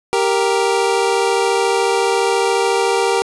25% pulse tone pair together, 392 / 466.2 Hz, G4 / A#4, 0 / 0 cents, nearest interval minor third, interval 300 cents, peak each -13 dBFS, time 0.13-3.22 s, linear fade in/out 0 ms, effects resampled to 24000 Hz + 8-bit

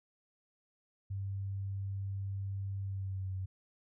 sine tone with pitch glide, 98 to 94.33 Hz, G2 to F#2, 0 to +34 cents, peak -35 dBFS, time 1.1-3.46 s, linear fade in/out 10 ms, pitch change -66 cents, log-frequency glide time 2.82-3.34 s, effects none

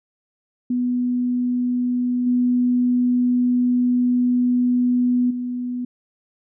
sine tone with level steps, 246.9 Hz, B3, in tune, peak -18 / -15 / -23 dBFS, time 0.7-5.85 s, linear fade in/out 5 ms, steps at 2.26 / 5.3 s, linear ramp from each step 10 ms, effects none

